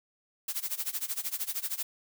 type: noise with tremolo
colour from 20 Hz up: blue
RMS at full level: -31 dBFS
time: 0.48-1.83 s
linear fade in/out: 5 ms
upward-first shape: sine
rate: 13 Hz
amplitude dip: 90%
effects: none